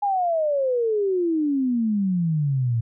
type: exponential sweep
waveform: sine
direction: down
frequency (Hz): 830.6 to 112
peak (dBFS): -19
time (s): 0.02-2.81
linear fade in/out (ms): 10
effects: none